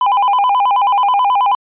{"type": "tone with vibrato", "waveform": "triangle", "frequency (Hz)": 899, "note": "A5", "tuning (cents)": 37, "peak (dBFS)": -8, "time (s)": [0.01, 1.55], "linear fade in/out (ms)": 2, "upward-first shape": "square", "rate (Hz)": 9.3, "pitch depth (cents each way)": 190, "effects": ["resampled to 8000 Hz"]}